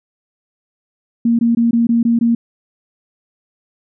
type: tone bursts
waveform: sine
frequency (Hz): 233.1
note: A#3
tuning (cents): 0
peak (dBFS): -10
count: 7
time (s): 1.25-2.35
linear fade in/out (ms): 5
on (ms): 140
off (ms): 20
effects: none